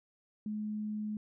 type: tone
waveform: sine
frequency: 212.3 Hz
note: G#3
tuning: 38 cents sharp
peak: -34 dBFS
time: 0.46-1.17 s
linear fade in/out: 2 ms
effects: none